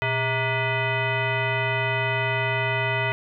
sine tone with frequency modulation, 933 Hz, A#5, 1 cent sharp, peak -21 dBFS, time 0.02-3.12 s, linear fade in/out 0 ms, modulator 527 Hz, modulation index 3.2, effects none

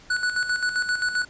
square tone with tremolo, 1478 Hz, F#6, 2 cents flat, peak -21 dBFS, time 0.1-1.25 s, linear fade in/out 5 ms, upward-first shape square, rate 7.6 Hz, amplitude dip 60%, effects pink hiss -50 dBFS RMS until 1.29 s + resampled to 16000 Hz

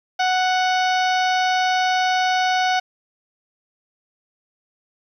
harmonic tone, 740 Hz, F#5, in tune, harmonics 1 / 2 / 3 / 4 / 5 / 6 / 7 / 8, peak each -18 / -24 / -28 / -30 / -32 / -34 / -35 / -36 dBFS, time 0.19-2.8 s, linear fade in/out 10 ms, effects 9-bit

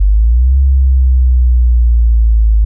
sine linear two-way sweep, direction up then down, 47.05 to 67.8 to 52.9 Hz, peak -5 dBFS, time 0-2.65 s, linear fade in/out 10 ms, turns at 0.58 s, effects none

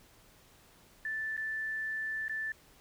sine tone with dropouts, 1760 Hz, A6, in tune, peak -33 dBFS, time 1.05-2.52 s, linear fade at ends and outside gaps 2 ms, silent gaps 1.367-1.376 / 2.282-2.295 s, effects pink hiss -61 dBFS RMS until 2.8 s

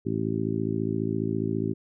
harmonic tone, 54.7 Hz, A1, 9 cents flat, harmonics 2 / 3 / 4 / 5 / 6 / 7, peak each -32 / -32 / -32 / -32 / -32 / -32 dBFS, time 0.05-1.74 s, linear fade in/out 20 ms, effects none

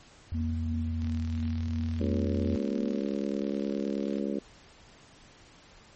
sine tone with pitch glide, 84.7 to 86.08 Hz, E2 to F2, +48 to -25 cents, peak -29 dBFS, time 0.32-2.56 s, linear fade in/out 0 ms, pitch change +27 cents, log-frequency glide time 1.32-1.58 s
sine tone with tremolo, 235.4 Hz, A#3, 17 cents sharp, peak -31 dBFS, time 0.34-3.01 s, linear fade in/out 10 ms, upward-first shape sine, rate 2.9 Hz, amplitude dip 40%
click train, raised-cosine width 0.2 ms, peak -30 dBFS, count 125, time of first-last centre 1.02-4.183 s, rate 39.2 Hz
harmonic tone, 69.6 Hz, C#2, 8 cents sharp, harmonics 3 / 4 / 5 / 6 / 7 / 8, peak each -32 / -34 / -36 / -38 / -39 / -40 dBFS, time 2-4.39 s, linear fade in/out 5 ms
effects pink hiss -55 dBFS RMS until 5.95 s + MP3 32 kbps

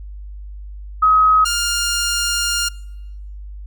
sine / 10% pulse tone pair in turn, 1269 / 1405.5 Hz, D#6 / F6, +34 / +11 cents, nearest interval major second, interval 177 cents, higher second, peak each -9 dBFS, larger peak neither, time 1.02-1.45 / 1.45-2.69 s, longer second, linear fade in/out 10 ms, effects noise-tail reverb RT60 1.0 s tail -25 dB re dry + added 50 Hz sine -30 dBFS peak until 3.66 s

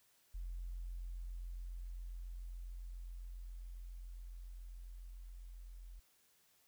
sine tone with level ramp, 43.65 Hz, F1, in tune, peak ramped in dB -40 to -49 dBFS, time 0.34-6 s, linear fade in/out 10 ms, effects tanh soft clip ceiling -36 dBFS + white hiss -72 dBFS RMS until 6.67 s

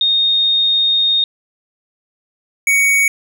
sine / square tone pair in turn, 3697 / 2239 Hz, A#7 / C#7, -15 / +17 cents, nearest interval major sixth, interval 868 cents, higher first, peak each -11 dBFS, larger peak neither, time 0.01-1.24 / 2.67-3.08 s, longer first, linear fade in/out 2 ms, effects none

